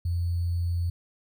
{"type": "tone with sample-and-hold", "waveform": "sine", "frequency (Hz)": 86.4, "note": "F2", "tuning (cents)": -18, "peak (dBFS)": -24, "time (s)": [0.05, 0.9], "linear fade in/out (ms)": 5, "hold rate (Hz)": 4410, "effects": []}